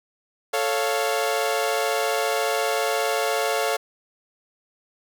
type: chord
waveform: sawtooth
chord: A augmented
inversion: none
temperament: equal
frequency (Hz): 440 / 554.4 / 698.5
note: A4 / C#5 / E#5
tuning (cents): 0 / 0 / 0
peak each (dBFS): -22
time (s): 0.53-3.77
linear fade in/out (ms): 10
effects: none